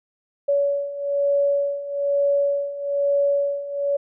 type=beating tone pair; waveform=sine; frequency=565 / 566.1 Hz; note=C#5 / C#5; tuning=+33 / +36 cents; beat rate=1.1 Hz; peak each=-24 / -20 dBFS; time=0.48-3.97 s; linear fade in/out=10 ms; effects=none